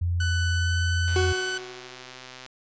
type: tone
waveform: sine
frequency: 87 Hz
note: F2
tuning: 6 cents flat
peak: -22 dBFS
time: 0.01-1.33 s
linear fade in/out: 10 ms
type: tone with pitch glide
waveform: sawtooth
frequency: 1495 to 1504.5 Hz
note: F#6 to F#6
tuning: +17 to +28 cents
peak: -24 dBFS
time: 0.2-1.58 s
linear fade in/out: 5 ms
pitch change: +11 cents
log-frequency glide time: 0.53-0.73 s
type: click train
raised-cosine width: 0.2 ms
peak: -24 dBFS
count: 178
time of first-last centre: 1.08-2.463 s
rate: 128 Hz
type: tone with exponential decay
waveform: 40% pulse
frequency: 371 Hz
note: F#4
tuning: 5 cents sharp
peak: -20 dBFS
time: 1.16-2.27 s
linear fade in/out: 1 ms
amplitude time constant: 240 ms
effects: resampled to 16000 Hz